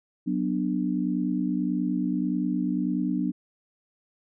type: chord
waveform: sine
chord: B minor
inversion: second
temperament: just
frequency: 185.21 / 246.9 / 296.3 Hz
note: F#3 / B3 / D4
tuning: +2 / 0 / +15 cents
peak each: -28 dBFS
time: 0.26-3.32 s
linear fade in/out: 20 ms
effects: none